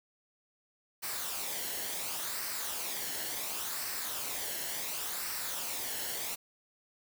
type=noise with flanger; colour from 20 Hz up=white; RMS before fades=-37 dBFS; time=1.02-6.36 s; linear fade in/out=20 ms; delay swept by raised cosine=0.29 to 0.83 ms; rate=0.7 Hz; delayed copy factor=-0.5; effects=none